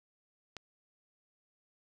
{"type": "click", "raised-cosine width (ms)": 0.2, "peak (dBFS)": -25, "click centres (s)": 0.567, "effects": []}